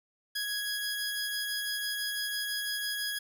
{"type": "tone pair together", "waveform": "20% pulse", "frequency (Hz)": [1662, 4980], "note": ["G#6", "D#8"], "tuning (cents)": [1, 1], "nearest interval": "octave + perfect fifth", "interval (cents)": 1900, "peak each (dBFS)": [-28, -32], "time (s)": [0.35, 3.19], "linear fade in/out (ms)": 10, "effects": []}